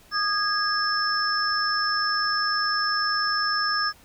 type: tone cluster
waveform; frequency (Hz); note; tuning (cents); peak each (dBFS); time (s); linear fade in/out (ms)
sine; 1229 / 1651 / 5290; D#6 / G#6 / E8; -22 / -11 / +5; -26; 0.11-3.93; 50
effects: pink hiss -54 dBFS RMS until 4.04 s